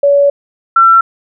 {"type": "tone pair in turn", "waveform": "sine", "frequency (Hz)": [567, 1348.6], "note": ["C#5", "E6"], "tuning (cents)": [39, 39], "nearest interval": "octave + minor third", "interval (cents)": 1500, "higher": "second", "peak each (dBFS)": [-5, -3], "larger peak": "second", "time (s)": [[0.03, 0.3], [0.76, 1.01]], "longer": "first", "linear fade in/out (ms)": 5, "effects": []}